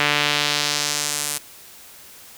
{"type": "tone with band-pass filter sweep", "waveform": "sawtooth", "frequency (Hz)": 146.83, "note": "D3", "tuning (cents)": 0, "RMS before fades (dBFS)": -22, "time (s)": [0, 1.38], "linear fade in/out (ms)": 2, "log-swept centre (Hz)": [2400, 9900], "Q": 1.3, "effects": ["white hiss -44 dBFS RMS until 2.37 s"]}